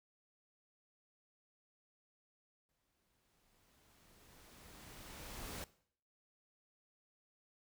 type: noise with exponential growth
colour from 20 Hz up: pink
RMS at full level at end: -45 dBFS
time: 2.69-5.64 s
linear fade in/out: 0 ms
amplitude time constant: 640 ms
effects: noise-tail reverb RT60 0.6 s tail -19 dB re dry

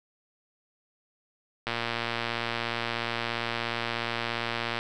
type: click train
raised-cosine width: 0.3 ms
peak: -13 dBFS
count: 366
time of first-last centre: 1.67-4.79 s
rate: 117 Hz
effects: none

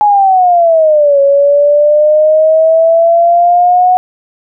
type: exponential two-way sweep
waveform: sine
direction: down then up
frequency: 845 to 554.4 to 736 Hz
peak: -4 dBFS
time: 0.01-3.97 s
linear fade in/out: 0 ms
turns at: 1.2 s
effects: none

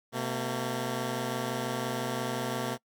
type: tone pair together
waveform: 10% pulse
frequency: 126.5 / 227.2 Hz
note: B2 / A#3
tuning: +42 / -44 cents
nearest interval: minor seventh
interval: 1014 cents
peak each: -25 dBFS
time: 0.12-2.78 s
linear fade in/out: 50 ms
effects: noise-tail reverb RT60 0.1 s tail -23 dB re dry

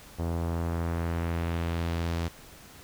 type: tone with low-pass filter sweep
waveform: sawtooth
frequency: 84.1 Hz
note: E2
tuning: 35 cents sharp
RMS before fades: -30 dBFS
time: 0.18-2.29 s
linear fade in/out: 20 ms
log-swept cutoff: 800 to 6000 Hz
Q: 1
effects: pink hiss -50 dBFS RMS until 2.83 s

